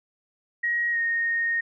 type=tone with pitch glide; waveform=sine; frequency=1893 to 1854 Hz; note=A#6 to A#6; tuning=+26 to -10 cents; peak=-22 dBFS; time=0.63-1.61 s; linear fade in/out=10 ms; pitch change=-36 cents; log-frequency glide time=0.91-0.98 s; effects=none